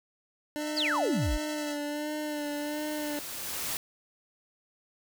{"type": "tone with vibrato", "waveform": "25% pulse", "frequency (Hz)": 297.6, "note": "D4", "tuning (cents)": 23, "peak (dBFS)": -28, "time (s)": [0.56, 3.19], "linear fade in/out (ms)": 0, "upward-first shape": "sine", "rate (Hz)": 1.4, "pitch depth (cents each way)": 32}
{"type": "tone with tremolo", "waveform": "5% pulse", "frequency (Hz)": 659.3, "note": "E5", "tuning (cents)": 0, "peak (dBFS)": -28, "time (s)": [0.58, 1.78], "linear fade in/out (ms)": 50, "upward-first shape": "square", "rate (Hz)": 11, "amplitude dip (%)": 30}
{"type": "exponential sweep", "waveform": "sine", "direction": "down", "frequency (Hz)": [5350, 36.24], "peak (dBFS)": -26, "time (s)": [0.76, 1.38], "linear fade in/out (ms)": 20}
{"type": "noise with exponential growth", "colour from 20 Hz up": "white", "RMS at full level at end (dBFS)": -32, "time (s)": [1.01, 3.77], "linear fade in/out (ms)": 1, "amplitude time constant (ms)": 600}
{"effects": []}